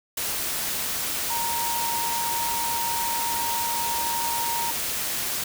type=tone in noise; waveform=sine; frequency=932.3 Hz; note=A#5; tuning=in tune; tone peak=-27 dBFS; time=1.3-4.71 s; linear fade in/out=5 ms; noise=white; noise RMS=-28 dBFS; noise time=0.17-5.44 s; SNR=-2 dB; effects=none